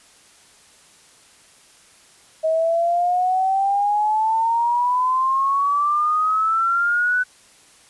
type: exponential sweep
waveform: sine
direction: up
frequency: 633 to 1503 Hz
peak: -16 dBFS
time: 2.43-7.24 s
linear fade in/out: 20 ms
effects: white hiss -51 dBFS RMS until 7.89 s + resampled to 24000 Hz